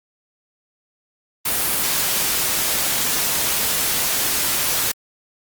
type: noise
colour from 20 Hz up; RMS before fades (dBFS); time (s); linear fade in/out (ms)
white; -20; 1.45-4.92; 10
effects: Opus 32 kbps